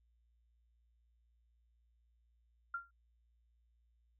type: tone with exponential decay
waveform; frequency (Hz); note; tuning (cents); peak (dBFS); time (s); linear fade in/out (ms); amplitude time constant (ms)
sine; 1385; F6; -15; -34; 2.74-2.91; 5; 35
effects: added 58 Hz sine -70 dBFS peak until 4.19 s